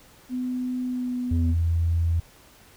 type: tone with pitch glide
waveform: sine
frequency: 251.7 to 247.7 Hz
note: B3 to B3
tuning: +33 to +5 cents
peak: -25 dBFS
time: 0.29-1.55 s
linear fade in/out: 50 ms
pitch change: -28 cents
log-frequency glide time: 0.86-1.2 s
type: tone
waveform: sine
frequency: 83.7 Hz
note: E2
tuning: 27 cents sharp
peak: -19 dBFS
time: 1.31-2.2 s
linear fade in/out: 5 ms
effects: tanh soft clip ceiling -13 dBFS + pink hiss -53 dBFS RMS until 2.76 s